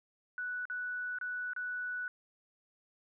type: tone with dropouts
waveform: sine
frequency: 1480 Hz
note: F#6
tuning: in tune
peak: -35 dBFS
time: 0.38-2.08 s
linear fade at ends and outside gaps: 1 ms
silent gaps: 0.654-0.699 / 1.186-1.212 / 1.534-1.563 s
effects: none

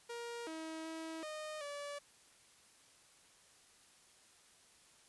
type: tone with pitch steps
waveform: sawtooth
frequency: 471.4 / 320 / 322.7 / 615 / 576 Hz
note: A#4 / D#4 / E4 / D#5 / D5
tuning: +19 / +49 / -37 / -20 / -34 cents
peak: -39 dBFS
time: 0.09-1.99 s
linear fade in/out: 10 ms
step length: 380 ms
effects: white hiss -65 dBFS RMS until 5.08 s + resampled to 24000 Hz

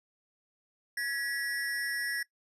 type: ring-modulated tone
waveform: square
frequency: 1802 Hz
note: A6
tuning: 41 cents sharp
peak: -29 dBFS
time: 0.97-2.23 s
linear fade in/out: 5 ms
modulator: 131 Hz
effects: noise-tail reverb RT60 0.1 s tail -21 dB re dry + resampled to 32000 Hz

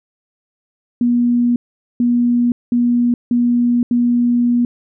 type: tone bursts at uneven times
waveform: sine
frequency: 240.9 Hz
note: B3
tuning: 43 cents flat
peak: -11 dBFS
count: 5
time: 1.01-1.56 / 2-2.52 / 2.72-3.14 / 3.31-3.83 / 3.91-4.65 s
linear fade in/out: 2 ms
effects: none

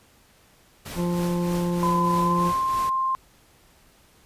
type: noise with tremolo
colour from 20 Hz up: pink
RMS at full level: -35 dBFS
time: 0.85-2.9 s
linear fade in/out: 10 ms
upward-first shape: triangle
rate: 3.2 Hz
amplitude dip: 60%
type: harmonic tone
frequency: 174.61 Hz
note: F3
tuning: in tune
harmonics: 1 / 2 / 3 / 5 / 6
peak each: -23 / -29 / -33 / -37 / -39 dBFS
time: 0.95-2.53 s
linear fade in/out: 50 ms
type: tone with pitch glide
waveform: sine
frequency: 1015 to 1053.8 Hz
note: B5 to C6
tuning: +47 to +12 cents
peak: -21 dBFS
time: 1.83-3.15 s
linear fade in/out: 0 ms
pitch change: +65 cents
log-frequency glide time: 2.21-2.46 s
effects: pink hiss -57 dBFS RMS until 4.25 s + resampled to 32000 Hz

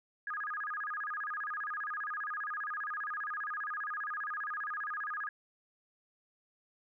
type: tone with vibrato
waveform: sine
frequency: 1431 Hz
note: F6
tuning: 42 cents sharp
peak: -35 dBFS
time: 0.27-5.29 s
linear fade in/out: 2 ms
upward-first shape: square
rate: 15 Hz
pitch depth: 260 cents each way
effects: none

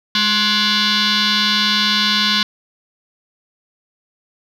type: tone with frequency modulation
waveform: sine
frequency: 207.7 Hz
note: G#3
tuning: in tune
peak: -12 dBFS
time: 0.15-2.43 s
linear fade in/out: 2 ms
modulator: 633 Hz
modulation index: 7.1
effects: tanh soft clip ceiling -9 dBFS

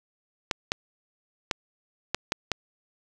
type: clicks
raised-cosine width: 0.2 ms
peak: -7 dBFS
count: 6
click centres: 0.512 / 0.719 / 1.512 / 2.146 / 2.321 / 2.517 s
effects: none

